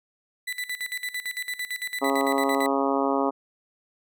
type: tone with tremolo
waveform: 35% pulse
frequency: 1986 Hz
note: B6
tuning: 9 cents sharp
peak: -26 dBFS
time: 0.47-2.67 s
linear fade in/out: 10 ms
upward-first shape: square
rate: 8.9 Hz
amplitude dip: 80%
type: harmonic tone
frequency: 137.5 Hz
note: C#3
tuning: 14 cents flat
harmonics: 2 / 3 / 4 / 5 / 6 / 7 / 8 / 9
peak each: -26 / -28 / -29 / -30 / -31 / -31 / -32 / -33 dBFS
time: 2.01-3.31 s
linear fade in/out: 20 ms
effects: none